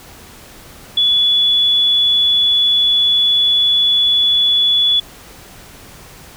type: tone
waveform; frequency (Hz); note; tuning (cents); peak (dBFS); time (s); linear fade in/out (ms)
sine; 3422; A7; -49; -10; 0.97-5; 5
effects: pink hiss -39 dBFS RMS until 6.36 s